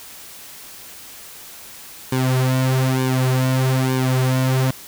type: tone with flanger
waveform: sawtooth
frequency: 129.9 Hz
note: C3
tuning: 12 cents flat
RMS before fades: -18 dBFS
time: 2.12-4.71 s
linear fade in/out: 5 ms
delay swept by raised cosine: 1.5 to 5.3 ms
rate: 1.1 Hz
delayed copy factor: -0.9
effects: white hiss -39 dBFS RMS until 4.87 s